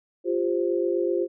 sine chord, F suspended second, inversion none, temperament equal with one note detuned, 349.2 / 397.2 / 523.3 Hz, F4 / G4 / C5, 0 / +23 / 0 cents, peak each -24 / -27 / -28 dBFS, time 0.24-1.28 s, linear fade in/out 50 ms, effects none

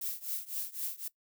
violet noise with tremolo, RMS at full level -34 dBFS, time 0.01-1.08 s, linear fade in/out 5 ms, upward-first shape triangle, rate 3.9 Hz, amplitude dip 95%, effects noise-tail reverb RT60 0.1 s tail -19 dB re dry

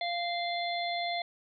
harmonic tone, 694 Hz, F5, 11 cents flat, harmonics 1 / 3 / 5 / 6, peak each -32 / -37 / -39 / -40 dBFS, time 0.01-1.22 s, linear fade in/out 2 ms, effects none

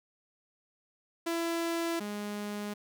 sawtooth tone pair in turn, 335 / 206.9 Hz, E4 / G#3, +28 / -6 cents, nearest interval minor sixth, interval 834 cents, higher first, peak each -26 / -31 dBFS, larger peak first, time 1.26-2 / 2-2.74 s, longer neither, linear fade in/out 10 ms, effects none

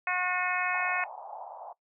harmonic tone, 362.6 Hz, F#4, 35 cents flat, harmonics 2 / 3 / 4 / 5 / 6 / 7, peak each -34 / -34 / -34 / -34 / -34 / -34 dBFS, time 0.07-1.04 s, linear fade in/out 2 ms
pink band-pass noise, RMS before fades -43 dBFS, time 0.73-1.73 s, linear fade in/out 2 ms, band 690 to 900 Hz, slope 48 dB/octave
effects noise-tail reverb RT60 0.1 s tail -20 dB re dry

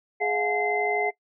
sine tone cluster, 418.7 / 668 / 720 / 852 / 2068 Hz, G#4 / E5 / F#5 / G#5 / C7, +14 / +23 / -47 / +44 / -21 cents, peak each -27 / -36 / -27 / -35 / -27 dBFS, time 0.2-1.11 s, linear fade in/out 20 ms, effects noise-tail reverb RT60 0.1 s tail -21 dB re dry

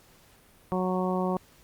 harmonic tone, 184.2 Hz, F#3, 7 cents flat, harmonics 1 / 2 / 3 / 4 / 5 / 6, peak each -28 / -31 / -33 / -34 / -35 / -36 dBFS, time 0.72-1.37 s, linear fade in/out 0 ms, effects pink hiss -58 dBFS RMS until 1.63 s + Opus 48 kbps

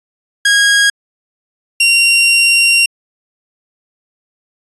sawtooth tone pair in turn, 1640 / 2758 Hz, G#6 / F7, -22 / -22 cents, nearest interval major sixth, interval 900 cents, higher second, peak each -4 dBFS, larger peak neither, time 0.45-0.9 / 1.8-2.86 s, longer second, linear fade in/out 5 ms, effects resampled to 24000 Hz

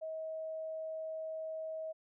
sine tone, 637 Hz, D#5, 41 cents sharp, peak -38 dBFS, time 0.01-1.93 s, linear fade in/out 20 ms, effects none

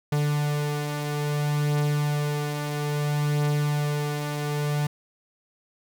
45% pulse beating tone pair, 146.83 / 147.43 Hz, D3 / D3, 0 / +7 cents, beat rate 0.6 Hz, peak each -31 / -24 dBFS, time 0.12-4.87 s, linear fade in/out 5 ms, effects none

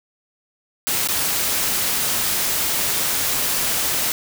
white noise with dropouts, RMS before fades -21 dBFS, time 0.87-4.12 s, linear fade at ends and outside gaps 0 ms, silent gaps 1.074-1.087 s, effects none

